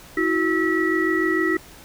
sine tone cluster, 322.3 / 368.9 / 1306 / 1936 Hz, E4 / F#4 / E6 / B6, -39 / -5 / -17 / -35 cents, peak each -22 / -23 / -29 / -23 dBFS, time 0.17-1.57 s, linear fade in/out 5 ms, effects pink hiss -45 dBFS RMS until 1.84 s

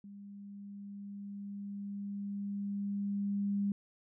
sine tone with level ramp, 201.1 Hz, G3, 44 cents sharp, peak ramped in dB -47 to -29 dBFS, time 0.04-3.72 s, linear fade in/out 2 ms, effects none

